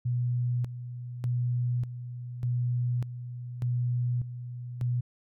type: tone with tremolo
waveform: sine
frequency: 122.4 Hz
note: B2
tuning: 15 cents flat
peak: -25 dBFS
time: 0.05-5.01 s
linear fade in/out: 10 ms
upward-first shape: square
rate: 0.84 Hz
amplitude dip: 70%
effects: none